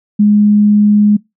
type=tone; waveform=sine; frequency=208.1 Hz; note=G#3; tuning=4 cents sharp; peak=-5 dBFS; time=0.19-1.17 s; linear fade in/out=10 ms; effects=noise-tail reverb RT60 0.2 s tail -24 dB re dry